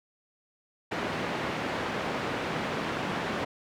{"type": "band-pass noise", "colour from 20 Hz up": "pink", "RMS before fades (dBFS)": -32, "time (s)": [0.91, 3.45], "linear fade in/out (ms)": 10, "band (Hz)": [170, 2500], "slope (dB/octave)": 12, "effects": []}